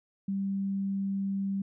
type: tone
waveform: sine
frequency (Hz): 196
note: G3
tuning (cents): 0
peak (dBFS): -28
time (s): 0.28-1.62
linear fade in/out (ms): 5
effects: none